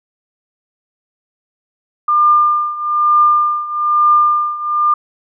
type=tone with tremolo; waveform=sine; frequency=1200 Hz; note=D6; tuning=37 cents sharp; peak=-6 dBFS; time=2.08-4.94 s; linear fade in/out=5 ms; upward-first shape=triangle; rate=1.1 Hz; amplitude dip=85%; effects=none